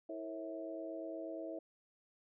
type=harmonic tone with a mistuned harmonic; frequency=108.5 Hz; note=A2; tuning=24 cents flat; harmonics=3 / 4 / 5 / 6; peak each=-45 / -51 / -48 / -45 dBFS; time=0.09-1.59 s; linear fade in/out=5 ms; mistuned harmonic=4; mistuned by=+79 cents; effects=none